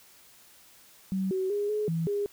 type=tone with pitch steps; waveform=sine; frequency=190.6 / 377.1 / 410.3 / 423.4 / 164.3 / 407.8 Hz; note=G3 / F#4 / G#4 / G#4 / E3 / G#4; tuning=-48 / +33 / -21 / +33 / -5 / -32 cents; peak=-26 dBFS; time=1.12-2.26 s; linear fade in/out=0 ms; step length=190 ms; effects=white hiss -56 dBFS RMS until 2.32 s

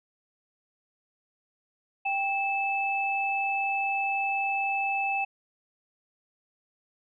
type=tone pair together; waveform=sine; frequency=789 / 2624 Hz; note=G5 / E7; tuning=+11 / -9 cents; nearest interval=octave + major sixth; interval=2080 cents; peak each=-28 dBFS; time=2.05-5.25 s; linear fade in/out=10 ms; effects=none

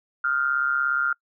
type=tone with amplitude modulation; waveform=sine; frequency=1396.9 Hz; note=F6; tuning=in tune; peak=-17 dBFS; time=0.24-1.13 s; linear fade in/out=5 ms; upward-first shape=sine; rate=137 Hz; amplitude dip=75%; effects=noise-tail reverb RT60 0.1 s tail -26 dB re dry

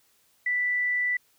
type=tone; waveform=sine; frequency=1975.5 Hz; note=B6; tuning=in tune; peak=-23 dBFS; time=0.46-1.17 s; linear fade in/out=5 ms; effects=white hiss -65 dBFS RMS until 1.38 s

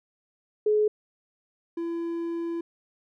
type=tone pair in turn; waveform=sine / triangle; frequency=424.1 / 336.6 Hz; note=G#4 / E4; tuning=+36 / +36 cents; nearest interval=major third; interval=400 cents; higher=first; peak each=-19 / -26 dBFS; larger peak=first; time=0.66-0.88 / 1.77-2.61 s; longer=second; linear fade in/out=5 ms; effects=none

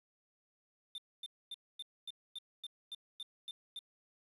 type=tone bursts; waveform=triangle; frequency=3582 Hz; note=A7; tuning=30 cents sharp; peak=-40 dBFS; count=11; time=0.95-3.791 s; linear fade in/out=2 ms; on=31 ms; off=250 ms; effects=resampled to 32000 Hz + 11-bit

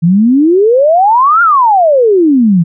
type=exponential two-way sweep; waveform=sine; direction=up then down; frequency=160.1 to 1429 to 160.1 Hz; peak=-4 dBFS; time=0.02-2.64 s; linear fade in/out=20 ms; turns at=1.42 s; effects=none

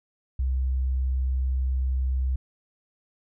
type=tone; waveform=sine; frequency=64.8 Hz; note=C2; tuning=16 cents flat; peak=-22 dBFS; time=0.39-2.36 s; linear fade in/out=5 ms; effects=none

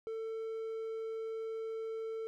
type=tone; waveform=triangle; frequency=446.5 Hz; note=A4; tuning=25 cents sharp; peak=-35 dBFS; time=0.07-2.27 s; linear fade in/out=0 ms; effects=none

